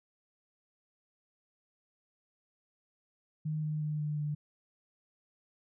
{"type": "tone with pitch steps", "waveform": "sine", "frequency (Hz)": [154.3, 152.88, 151.47, 150.08, 148.7], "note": ["D#3", "D#3", "D#3", "D3", "D3"], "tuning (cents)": [-14, -30, -46, 38, 22], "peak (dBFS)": -31, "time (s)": [3.45, 4.35], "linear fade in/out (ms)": 10, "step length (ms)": 180, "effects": []}